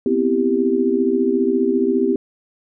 sine chord, C major seventh, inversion third, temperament equal, 246.9 / 261.6 / 329.6 / 392 Hz, B3 / C4 / E4 / G4, 0 / 0 / 0 / 0 cents, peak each -21 / -21 / -22 / -18 dBFS, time 0.06-2.16 s, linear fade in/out 2 ms, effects none

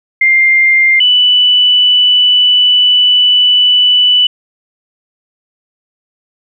sine tone pair in turn, 2104 / 2976 Hz, C7 / F#7, +9 / +9 cents, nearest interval tritone, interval 600 cents, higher second, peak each -5 dBFS, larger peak neither, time 0.21-1 / 1-4.27 s, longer second, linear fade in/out 5 ms, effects none

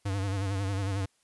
square tone with vibrato, 97.9 Hz, G2, 2 cents flat, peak -29 dBFS, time 0.05-1.06 s, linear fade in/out 10 ms, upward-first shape sine, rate 11 Hz, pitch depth 64 cents each way, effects white hiss -70 dBFS RMS until 1.23 s + resampled to 24000 Hz

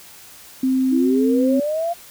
sine tone, 261.2 Hz, C4, 3 cents flat, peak -15 dBFS, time 0.63-1.6 s, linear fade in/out 5 ms
sine linear sweep, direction up, 308.1 to 699 Hz, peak -19 dBFS, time 0.91-1.94 s, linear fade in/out 20 ms
effects white hiss -43 dBFS RMS until 2.1 s

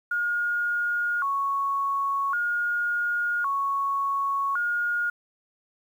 sine tone with vibrato, 1258 Hz, D#6, 19 cents sharp, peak -23 dBFS, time 0.11-5.1 s, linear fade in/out 5 ms, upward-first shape square, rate 0.45 Hz, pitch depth 220 cents each way, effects 9-bit

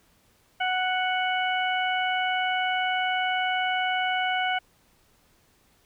harmonic tone, 740 Hz, F#5, in tune, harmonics 1 / 2 / 3 / 4, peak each -26 / -29 / -31 / -32 dBFS, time 0.6-4.59 s, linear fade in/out 10 ms, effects pink hiss -63 dBFS RMS until 5.85 s

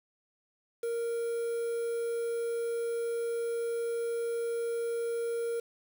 triangle tone with quantisation, 466.2 Hz, A#4, in tune, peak -28 dBFS, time 0.83-5.6 s, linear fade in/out 5 ms, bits 8, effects none

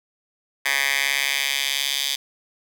10% pulse tone with high-pass filter sweep, 138.59 Hz, C#3, in tune, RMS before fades -23 dBFS, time 0.65-2.16 s, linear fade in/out 10 ms, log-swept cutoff 1800 to 3500 Hz, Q 2, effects none

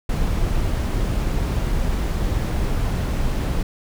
brown noise, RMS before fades -21 dBFS, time 0.09-3.63 s, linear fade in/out 5 ms, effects none

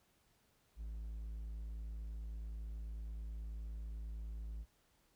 triangle tone, 54.6 Hz, A1, 13 cents flat, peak -40 dBFS, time 0.76-4.66 s, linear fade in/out 50 ms, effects pink hiss -74 dBFS RMS until 5.15 s

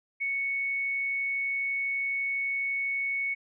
sine tone, 2217 Hz, C#7, in tune, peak -27 dBFS, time 0.2-3.35 s, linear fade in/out 20 ms, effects none

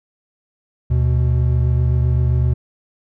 triangle tone pair together, 75.52 / 123.47 Hz, D2 / B2, +49 / 0 cents, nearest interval major sixth, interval 851 cents, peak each -14 dBFS, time 0.9-2.54 s, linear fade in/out 10 ms, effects none

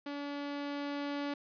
sawtooth tone with level ramp, 286.3 Hz, D4, 44 cents flat, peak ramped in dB -34 to -30 dBFS, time 0.06-1.34 s, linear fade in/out 5 ms, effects resampled to 11025 Hz + 11-bit

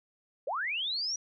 sine linear sweep, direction up, 466.2 to 5830 Hz, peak -30 dBFS, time 0.47-1.16 s, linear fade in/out 5 ms, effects none

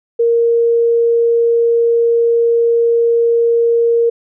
sine tone, 466.2 Hz, A#4, in tune, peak -9 dBFS, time 0.19-4.1 s, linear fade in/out 10 ms, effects none

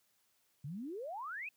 sine exponential sweep, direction up, 130.6 to 2637 Hz, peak -40 dBFS, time 0.64-1.49 s, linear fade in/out 5 ms, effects white hiss -75 dBFS RMS until 1.56 s + high-pass 60 Hz 12 dB/octave

